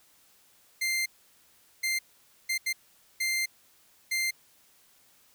sawtooth tone bursts at uneven times, 2093 Hz, C7, in tune, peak -23 dBFS, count 6, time 0.81-1.06 / 1.83-1.99 / 2.49-2.58 / 2.66-2.73 / 3.2-3.46 / 4.11-4.31 s, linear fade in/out 10 ms, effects white hiss -62 dBFS RMS until 5.34 s

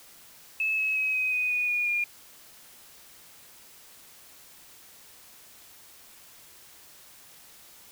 sine tone with pitch steps, 2600 / 2573 / 2546 / 2520 / 2494 / 2468 / 2443 / 2417 Hz, E7 / E7 / D#7 / D#7 / D#7 / D#7 / D#7 / D7, -24 / -43 / +39 / +21 / +3 / -15 / -32 / +49 cents, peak -24 dBFS, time 0.6-2.04 s, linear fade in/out 2 ms, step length 180 ms, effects white hiss -52 dBFS RMS until 7.91 s

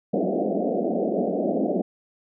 pink band-pass noise, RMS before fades -24 dBFS, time 0.13-1.82 s, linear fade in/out 10 ms, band 180 to 720 Hz, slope 96 dB/octave, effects none

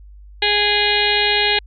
harmonic tone with a mistuned harmonic, 414.6 Hz, G#4, 3 cents flat, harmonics 1 / 2 / 4 / 5 / 6 / 7 / 8 / 9 / 10, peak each -23 / -23 / -23 / -23 / -23 / -23 / -23 / -23 / -23 dBFS, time 0.42-1.59 s, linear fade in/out 5 ms, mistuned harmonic 6, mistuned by -20 cents, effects added 50 Hz sine -38 dBFS peak until 1.66 s

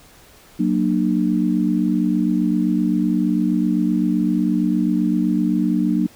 sine chord, Gb augmented, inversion none, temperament equal with one note detuned, 185 / 233.1 / 300.4 Hz, Gb3 / Bb3 / D4, 0 / 0 / +39 cents, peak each -20 dBFS, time 0.59-6.07 s, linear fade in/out 10 ms, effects pink hiss -48 dBFS RMS until 6.15 s

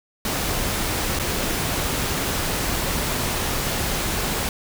pink noise with dropouts, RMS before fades -24 dBFS, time 0.25-4.49 s, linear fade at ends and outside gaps 2 ms, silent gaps 1.19-1.196 s, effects none

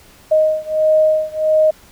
sine beating tone pair, 622.3 / 623.8 Hz, D#5 / D#5, 0 / +4 cents, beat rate 1.5 Hz, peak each -14 / -15 dBFS, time 0.31-1.71 s, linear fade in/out 10 ms, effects pink hiss -46 dBFS RMS until 1.91 s

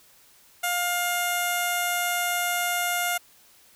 15% pulse tone with low-pass filter, 707 Hz, F5, 21 cents sharp, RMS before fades -26 dBFS, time 0.63-3.18 s, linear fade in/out 10 ms, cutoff 11000 Hz, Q 3.4, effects white hiss -56 dBFS RMS until 3.75 s

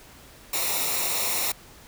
white noise with comb filter, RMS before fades -26 dBFS, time 0.53-1.52 s, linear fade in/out 5 ms, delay 0.63 ms, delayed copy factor -0.65, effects pink hiss -49 dBFS RMS until 1.87 s

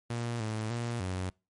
sawtooth tone with pitch steps, 118.3 / 109.2 / 118.4 / 92.6 Hz, A#2 / A2 / A#2 / F#2, +26 / -13 / +27 / +2 cents, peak -28 dBFS, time 0.1-1.3 s, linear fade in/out 5 ms, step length 300 ms, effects noise-tail reverb RT60 0.3 s tail -26 dB re dry + MP3 48 kbps

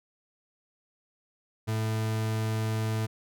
40% pulse tone, 110 Hz, A2, in tune, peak -26 dBFS, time 1.67-3.07 s, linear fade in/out 20 ms, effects none

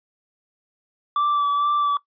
triangle tone with vibrato, 1161 Hz, D6, 20 cents flat, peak -16 dBFS, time 1.16-1.97 s, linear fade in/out 2 ms, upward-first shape sine, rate 2.2 Hz, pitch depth 20 cents each way, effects noise-tail reverb RT60 0.1 s tail -19 dB re dry + resampled to 11025 Hz

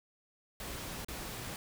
pink noise with dropouts, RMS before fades -42 dBFS, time 0.6-1.56 s, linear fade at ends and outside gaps 1 ms, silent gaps 1.047-1.084 s, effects none

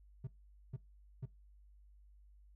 triangle tone bursts, 130.8 Hz, C3, in tune, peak -37 dBFS, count 3, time 0.24-1.256 s, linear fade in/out 5 ms, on 32 ms, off 460 ms, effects noise-tail reverb RT60 0.2 s tail -20 dB re dry + added 50 Hz sine -59 dBFS peak until 2.55 s

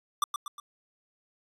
square tone with echo, 1174.7 Hz, D6, in tune, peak -24 dBFS, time 0.22-0.24 s, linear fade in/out 2 ms, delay 120 ms, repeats 3, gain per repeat -6 dB, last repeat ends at 0.6 s, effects resampled to 32000 Hz

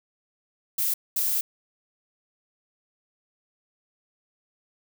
violet noise bursts at uneven times, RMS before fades -25 dBFS, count 2, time 0.78-0.94 / 1.16-1.41 s, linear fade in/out 5 ms, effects none

